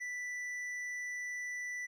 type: tone with hard clipping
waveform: sine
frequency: 1975.5 Hz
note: B6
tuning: in tune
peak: -39 dBFS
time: 0-1.87 s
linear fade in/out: 20 ms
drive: 6 dB
effects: none